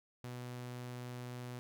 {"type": "tone", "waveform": "sawtooth", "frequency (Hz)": 123.47, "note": "B2", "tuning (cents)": 0, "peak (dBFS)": -39, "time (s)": [0.24, 1.59], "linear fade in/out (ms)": 0, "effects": []}